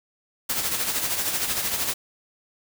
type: noise with tremolo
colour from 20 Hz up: white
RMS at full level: -24 dBFS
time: 0.49-1.94 s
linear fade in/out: 10 ms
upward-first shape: sine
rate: 13 Hz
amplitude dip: 50%
effects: none